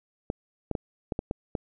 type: clicks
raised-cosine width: 2 ms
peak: -15 dBFS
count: 7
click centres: 0.301 / 0.713 / 0.752 / 1.122 / 1.191 / 1.311 / 1.552 s
effects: none